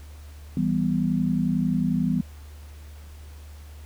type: chord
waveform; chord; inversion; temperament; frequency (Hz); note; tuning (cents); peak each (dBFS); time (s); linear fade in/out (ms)
sine; E minor; none; equal; 164.81 / 196 / 246.9; E3 / G3 / B3; 0 / 0 / 0; -25; 0.57-2.21; 2
effects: added 74 Hz sine -40 dBFS peak until 3.85 s + pink hiss -53 dBFS RMS until 3.85 s